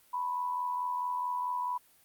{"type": "tone with amplitude modulation", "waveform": "sine", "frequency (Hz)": 987.8, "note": "B5", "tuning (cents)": 0, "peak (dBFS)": -28, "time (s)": [0.13, 1.78], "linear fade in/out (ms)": 10, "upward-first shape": "sine", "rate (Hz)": 84.6, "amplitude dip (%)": 50, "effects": ["white hiss -63 dBFS RMS until 2.04 s", "Opus 32 kbps"]}